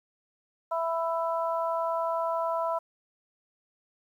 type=harmonic tone; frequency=330.8 Hz; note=E4; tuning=6 cents sharp; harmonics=2 / 3 / 4; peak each=-29 / -30 / -35 dBFS; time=0.71-2.79 s; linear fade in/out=10 ms; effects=10-bit